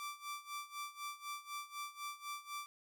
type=tone with tremolo; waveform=sawtooth; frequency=1170 Hz; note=D6; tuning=7 cents flat; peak=-37 dBFS; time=0-2.66 s; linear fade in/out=0 ms; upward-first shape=sine; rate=4 Hz; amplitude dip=85%; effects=none